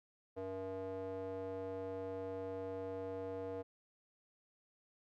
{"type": "tone with band-pass filter", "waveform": "square", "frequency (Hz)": 95, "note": "F#2", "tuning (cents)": 46, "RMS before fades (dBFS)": -43, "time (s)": [0.36, 3.63], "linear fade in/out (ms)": 20, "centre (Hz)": 530, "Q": 3.5, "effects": []}